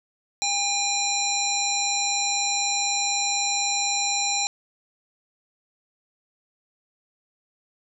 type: harmonic tone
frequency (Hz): 808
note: G#5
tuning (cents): -48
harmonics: 1 / 3 / 5 / 7 / 9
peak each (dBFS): -29 / -30 / -27 / -30 / -27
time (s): 0.42-4.47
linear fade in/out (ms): 0
effects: none